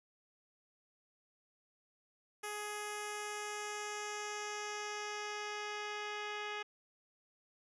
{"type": "tone with low-pass filter sweep", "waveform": "10% pulse", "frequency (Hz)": 418.1, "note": "G#4", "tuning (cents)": 12, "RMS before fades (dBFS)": -42, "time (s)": [2.43, 6.63], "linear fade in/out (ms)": 10, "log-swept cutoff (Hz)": [11000, 3700], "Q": 1.8, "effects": []}